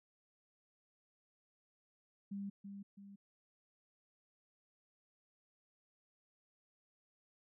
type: tone with echo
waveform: sine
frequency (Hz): 199.3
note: G3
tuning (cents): +29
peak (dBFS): -40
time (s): 2.31-2.5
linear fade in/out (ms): 10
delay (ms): 330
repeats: 2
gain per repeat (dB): -6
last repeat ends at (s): 3.16
effects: none